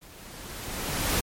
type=noise with level ramp; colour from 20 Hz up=pink; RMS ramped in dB=-50 to -24 dBFS; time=0.01-1.21 s; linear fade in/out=20 ms; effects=MP3 64 kbps